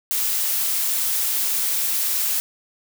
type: noise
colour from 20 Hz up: blue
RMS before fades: -22 dBFS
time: 0.11-2.4 s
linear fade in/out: 0 ms
effects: none